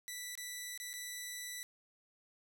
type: tone with dropouts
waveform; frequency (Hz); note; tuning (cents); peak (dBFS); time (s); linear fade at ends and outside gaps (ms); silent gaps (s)
10% pulse; 1973; B6; -2; -33; 0.08-1.63; 0; 0.353-0.376 / 0.776-0.8 / 0.931-0.938
effects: none